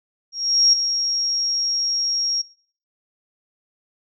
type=tone with ADSR envelope; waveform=sine; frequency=5588 Hz; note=F8; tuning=in tune; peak=-10 dBFS; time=0.32-2.42 s; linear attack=410 ms; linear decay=7 ms; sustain=-9 dB; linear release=10 ms; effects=noise-tail reverb RT60 0.5 s tail -22 dB re dry